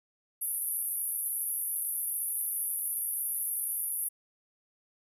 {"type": "band-pass noise", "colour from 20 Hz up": "pink", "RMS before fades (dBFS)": -33, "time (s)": [0.41, 4.09], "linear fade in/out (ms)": 10, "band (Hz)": [10000, 13000], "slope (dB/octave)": 96, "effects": ["resampled to 32000 Hz"]}